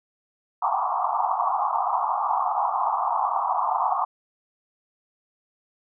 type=band-pass noise; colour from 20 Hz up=pink; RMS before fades=-24 dBFS; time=0.62-4.05 s; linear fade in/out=5 ms; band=710 to 1200 Hz; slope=96 dB/octave; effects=none